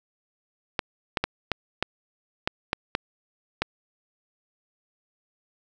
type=clicks; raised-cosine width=0.3 ms; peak=-7 dBFS; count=9; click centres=0.792 / 1.172 / 1.24 / 1.517 / 1.826 / 2.475 / 2.731 / 2.951 / 3.62 s; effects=none